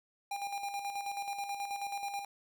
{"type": "tone with tremolo", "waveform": "square", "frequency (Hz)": 803, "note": "G5", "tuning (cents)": 41, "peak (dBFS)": -35, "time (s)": [0.31, 2.25], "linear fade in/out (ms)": 5, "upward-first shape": "square", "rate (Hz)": 9.3, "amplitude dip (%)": 50, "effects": []}